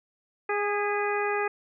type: harmonic tone with a mistuned harmonic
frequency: 411.8 Hz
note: G#4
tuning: 15 cents flat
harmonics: 1 / 2 / 3 / 4 / 5 / 6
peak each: -28 / -31 / -33 / -34 / -35 / -36 dBFS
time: 0.49-1.48 s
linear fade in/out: 5 ms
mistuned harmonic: 5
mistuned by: -42 cents
effects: none